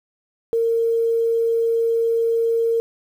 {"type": "tone", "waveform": "sine", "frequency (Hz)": 459.3, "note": "A#4", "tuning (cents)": -26, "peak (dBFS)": -16, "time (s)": [0.53, 2.8], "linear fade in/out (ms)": 0, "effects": ["8-bit"]}